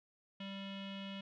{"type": "tone with low-pass filter", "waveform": "square", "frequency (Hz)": 196, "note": "G3", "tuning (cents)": 0, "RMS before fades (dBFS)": -45, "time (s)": [0.4, 1.21], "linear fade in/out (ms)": 5, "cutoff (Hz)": 3100, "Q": 7, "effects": []}